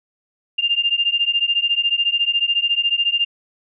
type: beating tone pair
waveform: sine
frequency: 2794 / 2808 Hz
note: F7 / F7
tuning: 0 / +9 cents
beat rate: 14 Hz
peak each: -19 dBFS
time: 0.58-3.25 s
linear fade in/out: 10 ms
effects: none